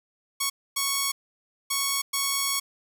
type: tone bursts at uneven times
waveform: 5% pulse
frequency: 1108.7 Hz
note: C#6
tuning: in tune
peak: -12 dBFS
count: 4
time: 0.4-0.5 / 0.76-1.12 / 1.7-2.02 / 2.13-2.6 s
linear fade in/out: 10 ms
effects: none